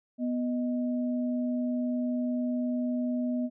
sine tone pair together, 246.3 / 622.3 Hz, B3 / D#5, -5 / 0 cents, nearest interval octave + major third, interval 1605 cents, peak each -27 / -37 dBFS, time 0.18-3.5 s, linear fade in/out 50 ms, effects none

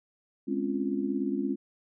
sine chord, Db major seventh, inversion second, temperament just, 207.9 / 259.9 / 277.2 / 346.5 Hz, Ab3 / C4 / Db4 / F4, +2 / -11 / 0 / -14 cents, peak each -33 / -33 / -31 / -34 dBFS, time 0.47-1.56 s, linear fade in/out 20 ms, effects none

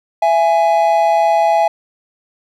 triangle tone pair together, 668 / 831.1 Hz, E5 / G#5, +23 / +1 cents, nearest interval major third, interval 378 cents, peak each -11 dBFS, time 0.22-1.68 s, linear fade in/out 5 ms, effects none

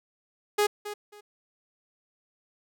sawtooth tone with echo, 415.3 Hz, G#4, in tune, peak -17 dBFS, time 0.58-0.67 s, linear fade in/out 10 ms, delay 270 ms, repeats 2, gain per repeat -13 dB, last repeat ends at 1.21 s, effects none

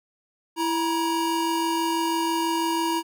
square tone pair together, 332 / 949.9 Hz, E4 / A#5, +12 / +32 cents, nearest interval octave + tritone, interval 1820 cents, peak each -26 dBFS, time 0.56-3.03 s, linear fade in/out 50 ms, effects none

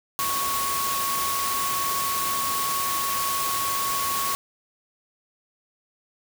sine tone in noise, 1108 Hz, C#6, 1 cent flat, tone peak -26 dBFS, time 0.19-4.35 s, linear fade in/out 0 ms, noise white, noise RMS -28 dBFS, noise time 0.19-4.35 s, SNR -1 dB, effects none

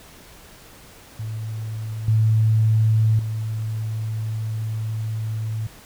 sine tone with level steps, 110 Hz, A2, in tune, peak -26 / -14 / -23 dBFS, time 1.19-5.67 s, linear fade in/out 5 ms, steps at 2.08 / 3.19 s, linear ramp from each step 2 ms, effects pink hiss -46 dBFS RMS until 5.85 s

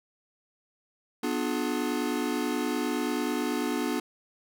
square chord, B diminished seventh, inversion none, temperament just, 246.9 / 296.3 / 355.6 / 426.7 Hz, B3 / D4 / F4 / Ab4, 0 / +15 / +31 / +47 cents, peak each -32 / -32 / -35 / -36 dBFS, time 1.23-4 s, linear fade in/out 5 ms, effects none

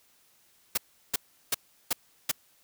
white noise bursts, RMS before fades -26 dBFS, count 5, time 0.75-2.315 s, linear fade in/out 5 ms, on 25 ms, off 360 ms, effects white hiss -64 dBFS RMS until 2.63 s

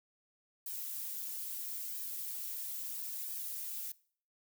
violet noise with flanger, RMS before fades -41 dBFS, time 0.66-3.92 s, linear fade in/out 5 ms, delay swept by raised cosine 1.4 to 5.4 ms, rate 0.75 Hz, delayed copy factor -0.95, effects noise-tail reverb RT60 0.5 s tail -21 dB re dry

